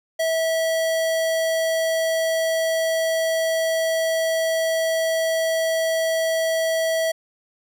square tone, 650 Hz, E5, 24 cents flat, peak -20 dBFS, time 0.19-7.12 s, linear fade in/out 10 ms, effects none

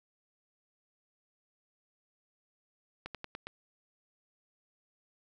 slowing click train, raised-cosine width 0.3 ms, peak -24 dBFS, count 5, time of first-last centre 3.06-3.47 s, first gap 87 ms, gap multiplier 1.11, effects none

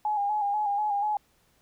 sine tone with vibrato, 827 Hz, G#5, 8 cents flat, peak -24 dBFS, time 0.05-1.17 s, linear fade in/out 2 ms, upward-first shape square, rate 4.1 Hz, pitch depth 40 cents each way, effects pink hiss -66 dBFS RMS until 1.61 s

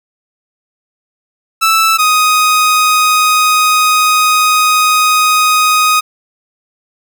sawtooth tone pair in turn, 1318.5 / 1249.7 Hz, E6 / D#6, 0 / +7 cents, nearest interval minor second, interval 93 cents, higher first, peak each -4 dBFS, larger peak neither, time 1.61-1.98 / 1.98-6.01 s, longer second, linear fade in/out 20 ms, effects none

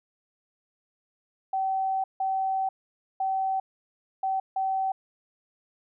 sine tone bursts at uneven times, 767 Hz, G5, 38 cents flat, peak -24 dBFS, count 5, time 1.53-2.04 / 2.2-2.69 / 3.2-3.6 / 4.23-4.4 / 4.56-4.92 s, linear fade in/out 5 ms, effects none

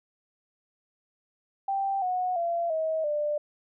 sine tone with pitch steps, 784 / 731.5 / 682.5 / 636.8 / 594.2 Hz, G5 / F#5 / F5 / D#5 / D5, 0 / -20 / -40 / +40 / +20 cents, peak -25 dBFS, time 1.68-3.38 s, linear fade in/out 5 ms, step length 340 ms, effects none

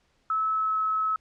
sine tone with pitch glide, 1300 to 1291.8 Hz, E6 to E6, -24 to -35 cents, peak -23 dBFS, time 0.3-1.16 s, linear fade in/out 2 ms, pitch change -11 cents, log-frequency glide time 0.52-0.78 s, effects pink hiss -68 dBFS RMS until 1.2 s + low-pass 6000 Hz 12 dB/octave

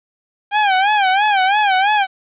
sawtooth tone with vibrato, 797 Hz, G5, 28 cents sharp, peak -8 dBFS, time 0.51-2.07 s, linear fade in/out 50 ms, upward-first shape sine, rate 3 Hz, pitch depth 120 cents each way, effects resampled to 8000 Hz + 8-bit

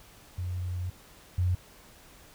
sine tone pair in turn, 90.3 / 90.3 Hz, F#2 / F#2, -42 / -42 cents, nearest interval unison, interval 0 cents, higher neither, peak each -30 / -23 dBFS, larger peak second, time 0.38-0.9 / 1.38-1.55 s, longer first, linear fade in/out 5 ms, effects pink hiss -54 dBFS RMS until 2.34 s

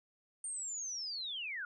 sine linear sweep, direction down, 8870 to 1382 Hz, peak -38 dBFS, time 0.44-1.65 s, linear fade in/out 2 ms, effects none

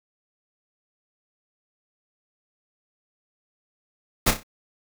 pink noise with echo, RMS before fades -18 dBFS, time 4.26-4.31 s, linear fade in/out 10 ms, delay 31 ms, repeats 4, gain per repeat -8 dB, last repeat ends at 4.434 s, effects none

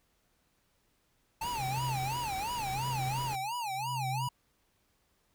square tone with vibrato, 864 Hz, A5, 32 cents flat, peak -34 dBFS, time 1.41-4.29 s, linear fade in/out 5 ms, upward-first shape sine, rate 2.9 Hz, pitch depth 220 cents each way
pink noise, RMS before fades -44 dBFS, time 1.41-3.36 s, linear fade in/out 10 ms
sine tone with tremolo, 130 Hz, C3, 11 cents flat, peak -33 dBFS, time 1.58-4.28 s, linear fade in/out 5 ms, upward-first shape sine, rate 0.87 Hz, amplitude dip 100%
effects pink hiss -73 dBFS RMS until 5.34 s

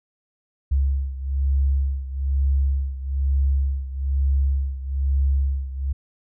sine beating tone pair, 68 / 69.1 Hz, C#2 / C#2, -33 / -5 cents, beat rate 1.1 Hz, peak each -20 / -24 dBFS, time 0.71-5.93 s, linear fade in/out 10 ms, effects none

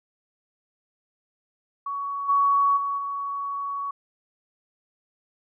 sine tone with level steps, 1122 Hz, C#6, 21 cents sharp, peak -27 / -17 / -24 / -27 dBFS, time 1.86-3.91 s, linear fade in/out 5 ms, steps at 2.28 / 2.76 / 2.97 s, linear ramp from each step 20 ms, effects none

